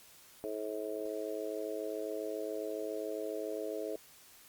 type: harmonic tone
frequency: 107.3 Hz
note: A2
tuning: 43 cents flat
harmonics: 3 / 4 / 5 / 6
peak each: -43 / -39 / -42 / -42 dBFS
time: 0.44-3.96 s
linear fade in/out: 0 ms
effects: white hiss -58 dBFS RMS until 4.48 s + Opus 48 kbps